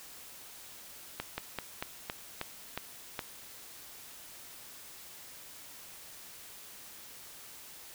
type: slowing click train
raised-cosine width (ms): 0.3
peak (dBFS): -18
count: 8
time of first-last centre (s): 1.2-3.192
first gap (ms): 180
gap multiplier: 1.15
effects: white hiss -50 dBFS RMS until 7.94 s